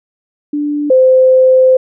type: tone pair in turn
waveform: sine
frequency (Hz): 293.7 / 517.2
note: D4 / C5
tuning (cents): 0 / -20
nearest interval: minor seventh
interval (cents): 980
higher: second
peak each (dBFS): -13 / -4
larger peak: second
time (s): 0.53-0.9 / 0.9-1.77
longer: second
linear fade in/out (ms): 5
effects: none